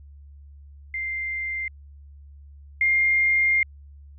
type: tone pair in turn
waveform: sine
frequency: 2093 / 2116 Hz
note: C7 / C7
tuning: 0 / +19 cents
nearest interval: unison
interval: 19 cents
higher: second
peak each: -26 / -17 dBFS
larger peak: second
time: 0.94-1.68 / 2.81-3.63 s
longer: second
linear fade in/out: 2 ms
effects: added 71 Hz sine -43 dBFS peak until 4.18 s